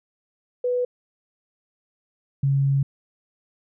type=tone pair in turn; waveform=sine; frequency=494.1 / 138.01 Hz; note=B4 / C#3; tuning=+1 / -7 cents; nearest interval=octave + minor seventh; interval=2208 cents; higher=first; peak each=-20 / -17 dBFS; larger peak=second; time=0.64-0.85 / 2.43-2.83 s; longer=second; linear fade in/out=5 ms; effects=none